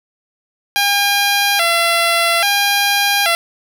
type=tone with vibrato; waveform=10% pulse; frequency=740 Hz; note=F#5; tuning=in tune; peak=-4 dBFS; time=0.76-3.35 s; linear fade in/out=0 ms; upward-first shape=square; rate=0.6 Hz; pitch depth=150 cents each way; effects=none